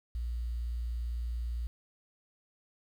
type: tone with quantisation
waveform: sine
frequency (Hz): 58.9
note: A#1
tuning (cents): +19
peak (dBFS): -32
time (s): 0.15-1.67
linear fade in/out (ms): 0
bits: 10
effects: none